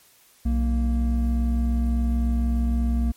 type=tone pair together; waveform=triangle; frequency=61.74 / 232.2 Hz; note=B1 / A#3; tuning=0 / -7 cents; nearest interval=octave + major seventh; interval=2293 cents; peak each=-18 / -24 dBFS; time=0.45-3.12 s; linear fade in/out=10 ms; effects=white hiss -56 dBFS RMS until 3.16 s + MP3 64 kbps